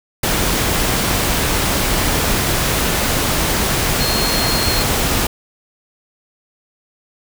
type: tone in noise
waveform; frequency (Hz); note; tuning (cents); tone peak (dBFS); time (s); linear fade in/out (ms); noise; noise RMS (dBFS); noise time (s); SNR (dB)
sine; 4248; C8; +25; -21; 4-4.83; 5; pink; -17; 0.23-5.27; -7
effects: none